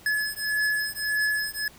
square beating tone pair, 1707 / 1708.7 Hz, G#6 / G#6, +47 / +49 cents, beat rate 1.7 Hz, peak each -28 dBFS, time 0.06-1.68 s, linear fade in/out 2 ms, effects pink hiss -51 dBFS RMS until 1.78 s

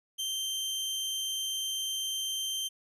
sawtooth tone, 3136 Hz, G7, in tune, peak -28 dBFS, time 0.18-2.69 s, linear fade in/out 20 ms, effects resampled to 32000 Hz

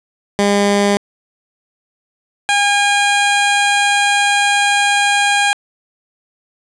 15% pulse tone pair in turn, 202.4 / 811.7 Hz, G#3 / G#5, -44 / -40 cents, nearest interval 2 octaves, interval 2404 cents, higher second, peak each -5 dBFS, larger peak neither, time 0.39-0.97 / 2.49-5.53 s, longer second, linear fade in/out 0 ms, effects resampled to 22050 Hz + 7-bit

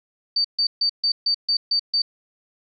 sine tone bursts, 4600 Hz, D8, 37 cents flat, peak -17 dBFS, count 8, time 0.36-2.02 s, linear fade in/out 5 ms, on 85 ms, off 140 ms, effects none

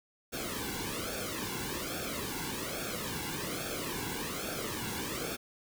pink noise with flanger, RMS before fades -37 dBFS, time 0.32-5.37 s, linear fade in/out 20 ms, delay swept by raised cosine 1 to 1.64 ms, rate 1.2 Hz, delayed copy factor -0.8, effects none

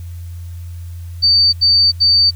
sine tone bursts, 4594 Hz, D8, 39 cents flat, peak -8 dBFS, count 3, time 1.22-2.31 s, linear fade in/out 20 ms, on 310 ms, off 80 ms, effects added 86 Hz sine -26 dBFS peak until 2.35 s + white hiss -49 dBFS RMS until 2.35 s

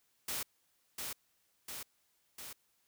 white noise with echo, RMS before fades -38 dBFS, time 0.28-0.43 s, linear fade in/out 5 ms, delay 700 ms, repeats 3, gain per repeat -3 dB, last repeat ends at 2.53 s, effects white hiss -75 dBFS RMS until 2.87 s

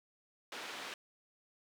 white band-pass noise, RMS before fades -45 dBFS, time 0.52-0.94 s, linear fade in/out 2 ms, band 300 to 3200 Hz, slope 12 dB/octave, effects none

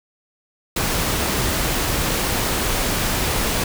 pink noise, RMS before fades -21 dBFS, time 0.76-3.64 s, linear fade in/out 5 ms, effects none

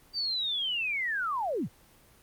sine linear sweep, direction down, 4698 to 65.6 Hz, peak -28 dBFS, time 0.13-1.69 s, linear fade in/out 50 ms, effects pink hiss -59 dBFS RMS until 2.22 s + Opus 24 kbps

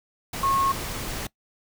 sine tone in noise, 1089 Hz, C#6, 31 cents flat, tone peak -20 dBFS, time 0.43-0.72 s, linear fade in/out 5 ms, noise pink, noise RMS -32 dBFS, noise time 0.33-1.27 s, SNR +9 dB, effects noise-tail reverb RT60 0.1 s tail -21 dB re dry

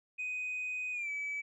sine tone with pitch glide, 2500 to 2293 Hz, D#7 to D7, +8 to -42 cents, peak -33 dBFS, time 0.18-1.42 s, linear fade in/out 20 ms, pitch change -150 cents, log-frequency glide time 0.92-1.1 s, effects tanh soft clip ceiling -32 dBFS

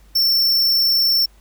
square tone, 5410 Hz, E8, 44 cents sharp, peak -14 dBFS, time 0.15-1.26 s, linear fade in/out 10 ms, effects added 50 Hz sine -47 dBFS peak until 1.4 s + pink hiss -56 dBFS RMS until 1.4 s

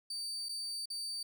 35% pulse tone with dropouts, 4613 Hz, D8, 32 cents flat, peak -36 dBFS, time 0.1-1.23 s, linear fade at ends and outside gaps 5 ms, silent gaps 0.487-0.491 / 0.857-0.901 s, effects none

